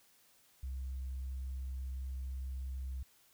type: tone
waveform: sine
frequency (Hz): 65.41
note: C2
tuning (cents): 0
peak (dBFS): -36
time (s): 0.63-3.03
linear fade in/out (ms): 5
effects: tanh soft clip ceiling -35 dBFS + white hiss -67 dBFS RMS until 3.33 s